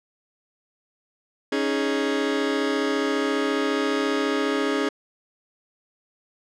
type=chord; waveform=sawtooth; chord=C# suspended second; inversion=none; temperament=just; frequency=277.2 / 311.8 / 415.8 Hz; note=C#4 / D#4 / G#4; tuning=0 / +4 / +2 cents; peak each=-21 / -24 / -21 dBFS; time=1.52-4.89 s; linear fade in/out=5 ms; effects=low-pass 5000 Hz 12 dB/octave